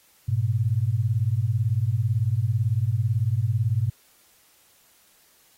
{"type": "beating tone pair", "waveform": "sine", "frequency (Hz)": [102.8, 120.8], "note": ["G#2", "B2"], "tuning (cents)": [-17, -38], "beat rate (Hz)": 18, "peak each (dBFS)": -23, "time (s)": [0.28, 3.9], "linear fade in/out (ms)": 10, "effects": ["white hiss -59 dBFS RMS until 5.57 s", "AAC 48 kbps"]}